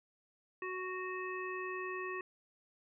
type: harmonic tone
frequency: 370 Hz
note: F#4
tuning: in tune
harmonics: 1 / 3 / 5 / 7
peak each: -41 / -43 / -44 / -47 dBFS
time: 0.62-2.21 s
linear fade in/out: 2 ms
effects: none